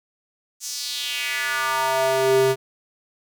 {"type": "tone with high-pass filter sweep", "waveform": "square", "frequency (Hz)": 132.4, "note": "C3", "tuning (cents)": 21, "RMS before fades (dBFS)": -22, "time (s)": [0.6, 2.56], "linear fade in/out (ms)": 50, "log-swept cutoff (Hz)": [6700, 280], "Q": 2.9, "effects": []}